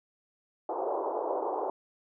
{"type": "band-pass noise", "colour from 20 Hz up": "pink", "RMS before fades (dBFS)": -32, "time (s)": [0.69, 1.7], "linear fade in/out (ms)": 2, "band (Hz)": [360, 1000], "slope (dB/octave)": 48, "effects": []}